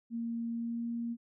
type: tone with pitch glide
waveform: sine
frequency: 232 to 234.2 Hz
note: A#3 to A#3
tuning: -8 to +8 cents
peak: -33 dBFS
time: 0.1-1.17 s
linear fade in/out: 50 ms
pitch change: +16 cents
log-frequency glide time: 0.51-0.88 s
effects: none